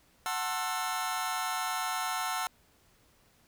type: chord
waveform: sawtooth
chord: F# half-diminished seventh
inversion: none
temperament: just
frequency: 740 / 888 / 1065.6 / 1332 Hz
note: F#5 / A5 / C6 / E6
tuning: 0 / +16 / +31 / +18 cents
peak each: -32 / -33 / -35 / -31 dBFS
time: 0.26-2.47 s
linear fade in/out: 0 ms
effects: pink hiss -65 dBFS RMS until 3.47 s

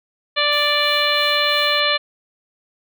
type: harmonic tone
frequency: 587.3 Hz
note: D5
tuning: in tune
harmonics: 1 / 2 / 3 / 4 / 5 / 6 / 7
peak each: -23 / -23 / -23 / -23 / -23 / -23 / -23 dBFS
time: 0.36-1.98 s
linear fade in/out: 20 ms
type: noise with tremolo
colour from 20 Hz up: blue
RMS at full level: -39 dBFS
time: 0.51-1.81 s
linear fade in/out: 20 ms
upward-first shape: sine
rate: 3 Hz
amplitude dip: 50%
effects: none

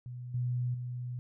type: tone with level steps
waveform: sine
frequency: 123.47 Hz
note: B2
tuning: in tune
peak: -39 / -29 / -35 dBFS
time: 0.06-1.19 s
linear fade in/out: 0 ms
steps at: 0.34 / 0.74 s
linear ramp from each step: 5 ms
effects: none

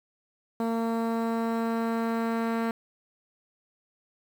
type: tone with low-pass filter sweep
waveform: sawtooth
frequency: 228.4 Hz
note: A#3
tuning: 35 cents flat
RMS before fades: -28 dBFS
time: 0.6-2.71 s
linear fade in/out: 2 ms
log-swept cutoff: 980 to 1700 Hz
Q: 1.2
effects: 8-bit

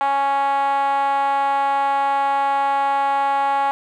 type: tone with band-pass filter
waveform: 5% pulse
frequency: 277.2 Hz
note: C#4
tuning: in tune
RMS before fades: -19 dBFS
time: 0.01-3.71 s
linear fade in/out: 0 ms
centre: 880 Hz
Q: 6.5
effects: none

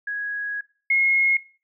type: tone pair in turn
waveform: sine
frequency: 1661.2 / 2159 Hz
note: G#6 / C#7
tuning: 0 / -46 cents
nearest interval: perfect fourth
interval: 454 cents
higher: second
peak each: -25 / -16 dBFS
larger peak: second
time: 0.07-0.61 / 0.9-1.37 s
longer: first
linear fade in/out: 5 ms
effects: noise-tail reverb RT60 0.4 s tail -20 dB re dry

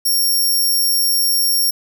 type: tone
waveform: 10% pulse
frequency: 5530 Hz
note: F8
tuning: 18 cents flat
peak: -8 dBFS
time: 0.05-1.71 s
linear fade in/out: 10 ms
effects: none

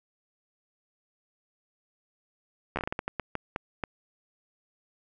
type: slowing click train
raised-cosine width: 0.5 ms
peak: -15 dBFS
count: 13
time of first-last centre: 2.76-3.838 s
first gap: 12 ms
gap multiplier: 1.33
effects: none

